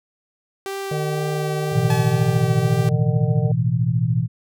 sawtooth tone with vibrato, 389 Hz, G4, 13 cents flat, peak -22 dBFS, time 0.66-2.89 s, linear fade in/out 0 ms, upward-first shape sine, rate 2 Hz, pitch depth 15 cents each way
harmonic tone, 151.2 Hz, D#3, 49 cents flat, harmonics 1 / 3 / 4 / 5, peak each -23 / -29 / -32 / -36 dBFS, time 0.91-3.52 s, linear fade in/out 5 ms
sine chord, A suspended second, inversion none, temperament just, 110 / 123.75 / 165 Hz, A2 / B2 / E3, 0 / +4 / +2 cents, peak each -23 / -19 / -22 dBFS, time 1.71-4.28 s, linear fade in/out 50 ms
sawtooth tone with exponential decay, 858 Hz, A5, 44 cents flat, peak -20 dBFS, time 1.9-2.82 s, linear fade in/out 2 ms, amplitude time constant 200 ms
effects none

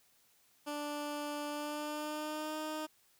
15% pulse tone with pitch glide, 293.7 to 309.2 Hz, D4 to D#4, 0 to -11 cents, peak -31 dBFS, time 0.66-2.87 s, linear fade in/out 20 ms, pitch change +89 cents, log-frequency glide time 1.48-2.57 s, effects white hiss -69 dBFS RMS until 3.19 s

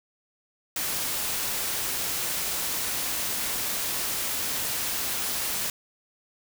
white noise, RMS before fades -29 dBFS, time 0.76-5.7 s, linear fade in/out 2 ms, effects none

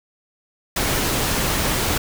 pink noise, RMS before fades -21 dBFS, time 0.76-1.98 s, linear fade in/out 5 ms, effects none

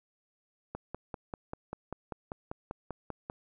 click train, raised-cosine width 1 ms, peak -23 dBFS, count 14, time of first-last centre 0.75-3.299 s, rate 5.1 Hz, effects none

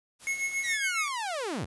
white noise, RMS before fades -46 dBFS, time 0.19-0.8 s, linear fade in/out 50 ms
square tone with tremolo, 2181 Hz, C#7, 29 cents flat, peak -27 dBFS, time 0.27-1.08 s, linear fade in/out 0 ms, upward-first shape sine, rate 7.2 Hz, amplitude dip 65%
sawtooth linear sweep, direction down, 1975.5 to 59 Hz, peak -27 dBFS, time 0.63-1.66 s, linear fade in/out 20 ms
effects resampled to 24000 Hz

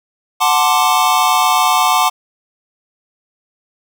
square chord, D dominant seventh, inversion first, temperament equal, 740 / 880 / 1046.5 / 1174.7 Hz, F#5 / A5 / C6 / D6, 0 / 0 / 0 / 0 cents, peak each -17 dBFS, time 0.4-2.1 s, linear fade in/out 20 ms, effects none

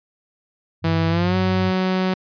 sine tone with vibrato, 97.2 Hz, G2, 14 cents flat, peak -22 dBFS, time 0.82-1.73 s, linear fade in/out 50 ms, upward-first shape sine, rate 17 Hz, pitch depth 16 cents each way
sawtooth tone with pitch glide, 164.1 to 186.34 Hz, E3 to F#3, -8 to +13 cents, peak -14 dBFS, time 0.84-2.14 s, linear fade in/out 5 ms, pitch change +221 cents, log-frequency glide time 1.09-1.36 s
effects resampled to 11025 Hz

